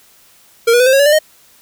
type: tone with pitch steps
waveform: square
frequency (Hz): 463.1 / 482.8 / 503.3 / 524.6 / 546.9 / 570.1 / 594.4 / 619.6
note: A#4 / B4 / B4 / C5 / C#5 / C#5 / D5 / D#5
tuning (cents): -11 / -39 / +33 / +4 / -23 / +48 / +21 / -7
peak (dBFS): -8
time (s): 0.67-1.19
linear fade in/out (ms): 10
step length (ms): 65
effects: white hiss -48 dBFS RMS until 1.61 s